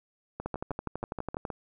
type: two click trains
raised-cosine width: 1 ms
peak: -19 / -21 dBFS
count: 13 / 8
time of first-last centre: 0.46-1.452 / 0.4-1.502 s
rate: 12.1 / 6.35 Hz
effects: none